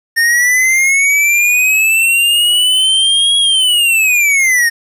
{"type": "linear two-way sweep", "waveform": "square", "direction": "up then down", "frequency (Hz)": [1823, 3322, 1823], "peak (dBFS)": -9, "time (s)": [0.16, 4.7], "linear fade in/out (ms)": 20, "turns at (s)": 3.38, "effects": ["resampled to 32000 Hz", "7-bit"]}